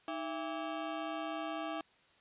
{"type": "ring-modulated tone", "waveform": "25% pulse", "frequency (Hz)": 490, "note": "B4", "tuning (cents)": -14, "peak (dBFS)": -30, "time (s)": [0.08, 1.81], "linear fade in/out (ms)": 0, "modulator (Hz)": 177, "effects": ["white hiss -66 dBFS RMS until 2.2 s", "resampled to 8000 Hz"]}